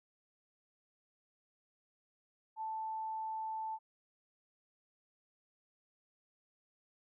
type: tone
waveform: sine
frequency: 880 Hz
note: A5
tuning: in tune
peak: -37 dBFS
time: 2.56-3.79 s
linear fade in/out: 50 ms
effects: none